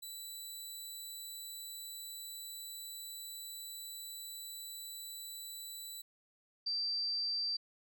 15% pulse / sine tone pair in turn, 3968 / 4681 Hz, B7 / D8, +7 / -7 cents, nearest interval minor third, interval 286 cents, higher second, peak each -37 / -33 dBFS, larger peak second, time 0.02-6.02 / 6.66-7.57 s, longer first, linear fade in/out 10 ms, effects none

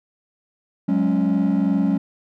triangle chord, F# suspended second, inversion none, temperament equal, 185 / 207.7 / 277.2 Hz, F#3 / G#3 / C#4, 0 / 0 / 0 cents, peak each -18 dBFS, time 0.88-1.98 s, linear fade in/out 10 ms, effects tanh soft clip ceiling -10 dBFS

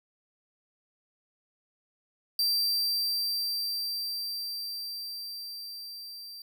45% pulse tone with level ramp, 4699 Hz, D8, in tune, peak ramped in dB -23 to -41 dBFS, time 2.39-6.42 s, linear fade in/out 2 ms, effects none

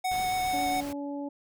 square tone with vibrato, 740 Hz, F#5, in tune, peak -27 dBFS, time 0.04-0.81 s, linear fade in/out 10 ms, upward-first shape sine, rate 7.3 Hz, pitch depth 10 cents each way
pink noise, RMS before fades -42 dBFS, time 0.11-0.93 s, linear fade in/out 5 ms
harmonic tone, 284.6 Hz, C#4, 46 cents sharp, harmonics 1 / 2 / 3, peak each -33 / -39 / -43 dBFS, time 0.53-1.29 s, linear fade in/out 10 ms
effects none

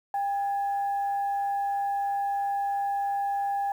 sine tone with frequency modulation, 800 Hz, G5, 35 cents sharp, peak -25 dBFS, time 0.14-3.72 s, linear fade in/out 2 ms, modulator 897 Hz, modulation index 0.21, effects high-pass 300 Hz 12 dB/octave + 9-bit

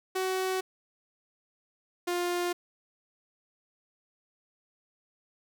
sawtooth tone pair in turn, 375.3 / 352.3 Hz, F#4 / F4, +25 / +15 cents, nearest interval minor second, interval 110 cents, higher first, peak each -24 dBFS, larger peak neither, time 0.15-0.61 / 2.07-2.53 s, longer neither, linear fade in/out 10 ms, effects none

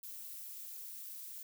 violet noise with amplitude modulation, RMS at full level -44 dBFS, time 0.03-1.43 s, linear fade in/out 5 ms, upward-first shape sine, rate 204 Hz, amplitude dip 70%, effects none

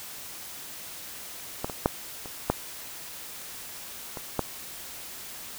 clicks, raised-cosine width 1 ms, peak -14 / -20 / -6 / -26 / -7 / -21 / -10 dBFS, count 7, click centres 1.645 / 1.698 / 1.859 / 2.258 / 2.5 / 4.172 / 4.393 s, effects white hiss -41 dBFS RMS until 5.58 s

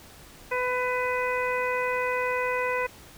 harmonic tone, 500 Hz, B4, 21 cents sharp, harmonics 1 / 2 / 3 / 4 / 5, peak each -28 / -30 / -34 / -32 / -34 dBFS, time 0.51-2.87 s, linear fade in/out 10 ms, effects pink hiss -49 dBFS RMS until 3.17 s

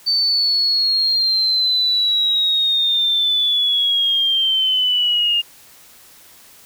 sine linear sweep, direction down, 4564 to 2818 Hz, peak -14 dBFS, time 0.06-5.42 s, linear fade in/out 20 ms, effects white hiss -46 dBFS RMS until 6.65 s

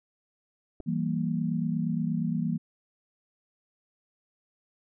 clicks, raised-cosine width 2 ms, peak -28 / -30 dBFS, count 2, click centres 0.802 / 0.805 s
sine chord, E diminished, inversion none, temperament equal with one note detuned, 164.81 / 193.52 / 233.1 Hz, E3 / G3 / Bb3, 0 / -22 / 0 cents, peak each -29 / -32 / -30 dBFS, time 0.86-2.58 s, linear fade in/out 20 ms
effects none

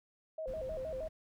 sine tone with vibrato, 575 Hz, D5, 37 cents flat, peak -37 dBFS, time 0.38-1.08 s, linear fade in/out 5 ms, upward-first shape square, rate 6.4 Hz, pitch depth 170 cents each way
brown noise, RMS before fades -48 dBFS, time 0.47-1.09 s, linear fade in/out 10 ms
effects none

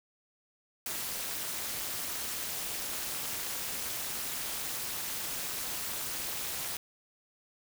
white noise with amplitude modulation, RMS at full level -33 dBFS, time 0.86-6.77 s, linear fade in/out 2 ms, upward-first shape sine, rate 276 Hz, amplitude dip 75%, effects none

